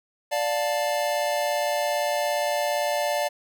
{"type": "chord", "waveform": "square", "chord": "D minor", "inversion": "none", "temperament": "just", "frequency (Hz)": [587.3, 704.8, 881], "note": ["D5", "F5", "A5"], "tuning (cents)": [0, 16, 2], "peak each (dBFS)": [-26, -29, -31], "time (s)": [0.31, 3.29], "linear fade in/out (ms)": 20, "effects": []}